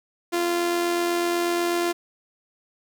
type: tone with amplitude modulation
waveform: sawtooth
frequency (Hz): 345.9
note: F4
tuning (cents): -17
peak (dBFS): -16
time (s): 0.32-1.93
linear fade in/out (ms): 20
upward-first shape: sine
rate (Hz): 88.1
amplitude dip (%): 35
effects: none